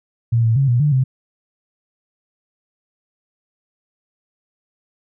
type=tone with pitch steps; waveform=sine; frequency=116.3 / 113.2 / 137 / 120.8 / 148.1 / 130.7 Hz; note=A#2 / A2 / C#3 / B2 / D3 / C3; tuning=-4 / +50 / -20 / -38 / +15 / -1 cents; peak=-12 dBFS; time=0.32-1.04 s; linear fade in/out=10 ms; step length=120 ms; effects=none